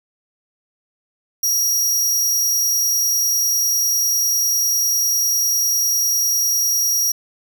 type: tone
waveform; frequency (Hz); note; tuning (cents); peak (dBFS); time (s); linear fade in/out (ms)
sawtooth; 5690; F8; +31; -13; 1.43-7.12; 5
effects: none